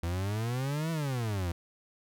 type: exponential two-way sweep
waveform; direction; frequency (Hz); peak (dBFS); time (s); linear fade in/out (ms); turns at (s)
40% pulse; up then down; 82.41 to 167 to 82.41; -29; 0.03-1.52; 5; 0.91
effects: none